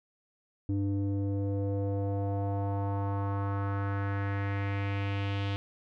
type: tone with low-pass filter sweep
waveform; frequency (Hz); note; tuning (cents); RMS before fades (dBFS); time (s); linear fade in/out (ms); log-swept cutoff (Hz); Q
square; 99.5; G2; +26; -31; 0.69-5.56; 0; 300 to 3300; 2.6
effects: none